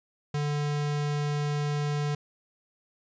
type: tone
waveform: square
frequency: 146.83 Hz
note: D3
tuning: in tune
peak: -27 dBFS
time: 0.34-2.15 s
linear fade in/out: 5 ms
effects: resampled to 16000 Hz + 11-bit